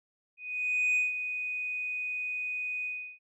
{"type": "tone with ADSR envelope", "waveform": "sine", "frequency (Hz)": 2489, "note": "D#7", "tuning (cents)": 0, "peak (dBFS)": -21, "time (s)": [0.37, 3.19], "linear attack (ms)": 590, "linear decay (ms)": 160, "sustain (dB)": -10, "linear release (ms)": 340, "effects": ["tanh soft clip ceiling -22 dBFS"]}